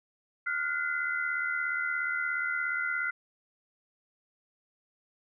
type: tone cluster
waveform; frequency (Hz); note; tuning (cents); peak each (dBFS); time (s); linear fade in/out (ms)
sine; 1406 / 1483 / 2037; F6 / F#6 / C7; +11 / +4 / -47; -31 / -36 / -33; 0.46-3.11; 10
effects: none